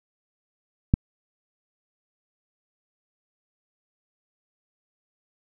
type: click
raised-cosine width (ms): 5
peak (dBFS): -4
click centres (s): 0.939
effects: none